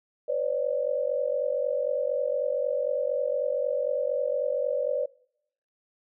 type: tone cluster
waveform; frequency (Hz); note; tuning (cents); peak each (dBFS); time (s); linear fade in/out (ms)
sine; 502 / 551 / 595; B4 / C#5 / D5; +28 / -11 / +22; -29; 0.28-5.06; 10
effects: noise-tail reverb RT60 0.7 s tail -22 dB re dry